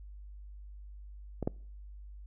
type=clicks; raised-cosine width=2 ms; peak=-21 / -16 dBFS; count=2; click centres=1.427 / 1.475 s; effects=noise-tail reverb RT60 0.5 s tail -25 dB re dry + added 50 Hz sine -45 dBFS peak until 2.26 s